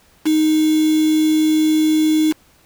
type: tone with quantisation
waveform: sine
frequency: 311.1 Hz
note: D#4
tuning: in tune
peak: -12 dBFS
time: 0.25-2.33 s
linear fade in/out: 20 ms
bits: 4
effects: pink hiss -53 dBFS RMS until 2.65 s